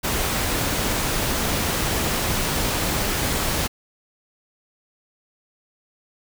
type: noise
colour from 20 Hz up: pink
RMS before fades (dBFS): -23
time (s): 0.03-3.68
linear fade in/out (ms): 20
effects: none